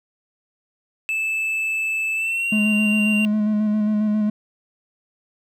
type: tone with pitch glide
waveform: triangle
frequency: 2627 to 2772 Hz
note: E7 to F7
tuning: -7 to -14 cents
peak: -19 dBFS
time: 1.09-3.25 s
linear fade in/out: 0 ms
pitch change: +93 cents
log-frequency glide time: 2.15-2.52 s
type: tone with vibrato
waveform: triangle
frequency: 212.1 Hz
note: G#3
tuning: 37 cents sharp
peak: -15 dBFS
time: 2.52-4.3 s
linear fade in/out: 5 ms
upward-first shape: square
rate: 7.4 Hz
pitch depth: 19 cents each way
effects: none